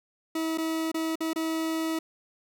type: tone with dropouts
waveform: 40% pulse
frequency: 322.2 Hz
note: E4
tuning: 39 cents flat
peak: -26 dBFS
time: 0.35-1.99 s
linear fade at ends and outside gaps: 5 ms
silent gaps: 0.576-0.582 / 0.917-0.943 / 1.156-1.205 / 1.333-1.359 s
effects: none